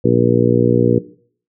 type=harmonic tone; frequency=59.7 Hz; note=A#1; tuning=42 cents sharp; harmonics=2 / 3 / 4 / 5 / 6 / 7 / 8; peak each=-18 / -18 / -18 / -18 / -18 / -18 / -18 dBFS; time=0.04-0.99 s; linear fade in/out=10 ms; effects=noise-tail reverb RT60 0.5 s tail -18 dB re dry